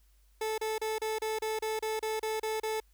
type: tone bursts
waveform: 30% pulse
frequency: 437 Hz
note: A4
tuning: 12 cents flat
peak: -28 dBFS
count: 12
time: 0.41-2.802 s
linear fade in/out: 5 ms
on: 170 ms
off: 32 ms
effects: added 50 Hz sine -61 dBFS peak until 2.93 s + white hiss -72 dBFS RMS until 2.93 s